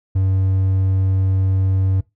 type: tone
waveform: triangle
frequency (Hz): 95.3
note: G2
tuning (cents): -48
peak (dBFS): -12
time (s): 0.15-2.01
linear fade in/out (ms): 10
effects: noise-tail reverb RT60 0.2 s tail -21 dB re dry